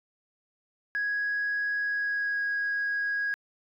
sine tone with pitch glide, 1661.2 to 1648.8 Hz, G#6 to G#6, 0 to -13 cents, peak -25 dBFS, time 0.95-3.34 s, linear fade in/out 0 ms, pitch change -13 cents, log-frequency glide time 1.78-2.49 s, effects tanh soft clip ceiling -23 dBFS

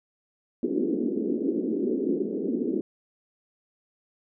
white band-pass noise, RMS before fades -27 dBFS, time 0.63-2.81 s, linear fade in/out 2 ms, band 210 to 410 Hz, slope 48 dB/octave, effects none

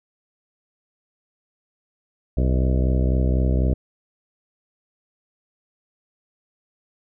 harmonic tone with a mistuned harmonic, 64 Hz, C2, 38 cents flat, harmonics 1 / 2 / 3 / 4 / 5 / 6 / 7 / 8 / 9 / 10, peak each -18 / -24 / -28 / -30 / -32 / -34 / -35 / -36 / -37 / -38 dBFS, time 2.37-3.74 s, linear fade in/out 5 ms, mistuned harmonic 9, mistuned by +52 cents, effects none

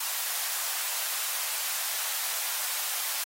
white high-pass noise, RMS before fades -31 dBFS, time 0-3.24 s, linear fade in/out 5 ms, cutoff 660 Hz, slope 24 dB/octave, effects AAC 48 kbps

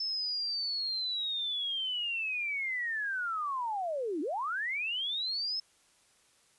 sine linear two-way sweep, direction down then up, 5274 to 278.9 to 5274 Hz, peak -31 dBFS, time 0-5.6 s, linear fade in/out 5 ms, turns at 4.21 s, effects white hiss -66 dBFS RMS until 6.58 s + resampled to 24000 Hz

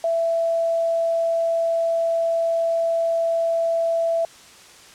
sine tone, 665 Hz, E5, 15 cents sharp, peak -18 dBFS, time 0.04-4.25 s, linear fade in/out 2 ms, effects white hiss -46 dBFS RMS until 4.94 s + low-pass 8000 Hz 12 dB/octave

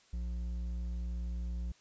sine tone with hard clipping, 59.3 Hz, A#1, 30 cents sharp, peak -36 dBFS, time 0.13-1.72 s, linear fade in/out 5 ms, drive 6 dB, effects white hiss -65 dBFS RMS until 1.8 s + resampled to 16000 Hz

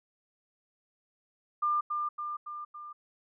sine tone with echo, 1199 Hz, D6, 36 cents sharp, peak -25 dBFS, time 1.62-1.81 s, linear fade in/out 10 ms, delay 280 ms, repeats 4, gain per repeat -4 dB, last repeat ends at 2.93 s, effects none

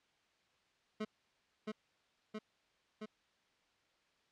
25% pulse tone with echo, 215 Hz, A3, 40 cents flat, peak -33 dBFS, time 1-1.05 s, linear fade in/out 10 ms, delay 670 ms, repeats 3, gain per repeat -2 dB, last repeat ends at 3.06 s, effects white hiss -74 dBFS RMS until 4.31 s + low-pass 4000 Hz 12 dB/octave

